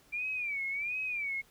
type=tone with vibrato; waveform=sine; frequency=2349 Hz; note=D7; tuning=in tune; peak=-32 dBFS; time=0.12-1.42 s; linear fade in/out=20 ms; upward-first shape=sine; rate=1.4 Hz; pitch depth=140 cents each way; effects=pink hiss -63 dBFS RMS until 1.5 s